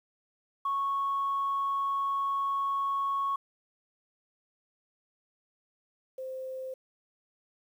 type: tone pair in turn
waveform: sine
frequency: 1105 / 521.5 Hz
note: C#6 / C5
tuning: -6 / -6 cents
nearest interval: octave + minor second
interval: 1300 cents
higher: first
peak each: -26 / -35 dBFS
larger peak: first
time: 0.65-3.36 / 6.18-6.74 s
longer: first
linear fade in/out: 5 ms
effects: tanh soft clip ceiling -23 dBFS + 10-bit